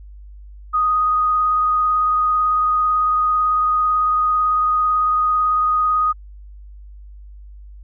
sine tone with vibrato, 1244.5 Hz, D#6, in tune, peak -14 dBFS, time 0.73-6.13 s, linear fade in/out 20 ms, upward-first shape triangle, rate 18 Hz, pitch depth 14 cents each way, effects added 50 Hz sine -36 dBFS peak until 7.83 s

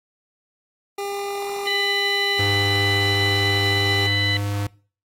25% pulse tone with pitch glide, 401.4 to 397.9 Hz, G4 to G4, +41 to +26 cents, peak -22 dBFS, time 0.98-4.07 s, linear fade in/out 5 ms, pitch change -15 cents, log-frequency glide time 2.12-3.19 s
harmonic tone, 997 Hz, B5, 16 cents sharp, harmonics 2 / 3 / 4, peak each -23 / -27 / -25 dBFS, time 1.67-4.37 s, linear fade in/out 2 ms
square tone, 101.5 Hz, G#2, 39 cents flat, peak -23 dBFS, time 2.39-4.67 s, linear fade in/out 5 ms
effects noise-tail reverb RT60 0.4 s tail -22 dB re dry + AAC 48 kbps

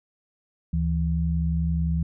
sine tone pair together, 73.53 / 164.81 Hz, D2 / E3, +3 / 0 cents, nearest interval octave + major second, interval 1397 cents, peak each -24 dBFS, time 0.73-2.03 s, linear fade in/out 5 ms, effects none

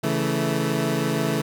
20% pulse chord, A major, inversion first, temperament equal with one note detuned, 138.59 / 164.81 / 218.9 Hz, C#3 / E3 / A3, 0 / 0 / -9 cents, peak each -21 dBFS, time 0.03-1.42 s, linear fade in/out 10 ms, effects none

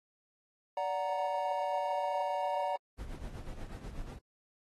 triangle chord, D augmented, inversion none, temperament equal with one note detuned, 580.2 / 740 / 932.3 Hz, D5 / F#5 / A#5, -21 / 0 / 0 cents, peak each -34 dBFS, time 0.77-2.76 s, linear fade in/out 2 ms
brown noise with tremolo, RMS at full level -40 dBFS, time 2.98-4.19 s, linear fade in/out 10 ms, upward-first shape sine, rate 8.2 Hz, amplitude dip 60%
effects AAC 32 kbps

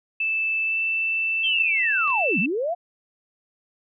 sine tone with pitch glide, 2637 to 2657 Hz, E7 to E7, 0 to +13 cents, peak -21 dBFS, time 0.2-2.46 s, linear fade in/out 5 ms, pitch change +13 cents, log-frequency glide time 0.65-0.78 s
sine linear two-way sweep, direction down then up, 3239 to 162.7 to 729 Hz, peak -22 dBFS, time 1.43-2.75 s, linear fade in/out 20 ms, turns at 2.39 s
clicks, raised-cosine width 0.3 ms, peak -26 dBFS, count 2, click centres 2.078 / 2.103 s
effects none

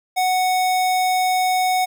square tone, 740 Hz, F#5, in tune, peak -17 dBFS, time 0.16-1.86 s, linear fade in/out 20 ms, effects none

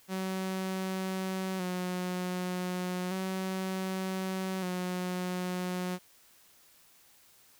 sawtooth tone with vibrato, 185 Hz, F#3, in tune, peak -28 dBFS, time 0.08-5.99 s, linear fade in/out 50 ms, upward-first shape square, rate 0.33 Hz, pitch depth 34 cents each way, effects white hiss -61 dBFS RMS until 7.59 s

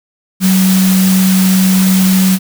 sine tone in noise, 188.2 Hz, F#3, 30 cents sharp, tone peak -7 dBFS, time 0.4-2.39 s, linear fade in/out 50 ms, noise white, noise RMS -18 dBFS, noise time 0.4-2.39 s, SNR +8 dB, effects none

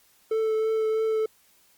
triangle tone with vibrato, 440 Hz, A4, in tune, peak -20 dBFS, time 0.31-1.26 s, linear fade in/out 5 ms, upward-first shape triangle, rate 3.1 Hz, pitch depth 14 cents each way, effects white hiss -61 dBFS RMS until 1.77 s + Opus 48 kbps

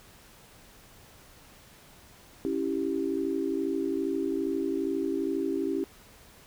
sine chord, C# diminished, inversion none, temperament equal, 277.2 / 329.6 / 392 Hz, C#4 / E4 / G4, 0 / 0 / 0 cents, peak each -31 dBFS, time 2.45-5.84 s, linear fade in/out 0 ms, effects pink hiss -54 dBFS RMS until 6.46 s

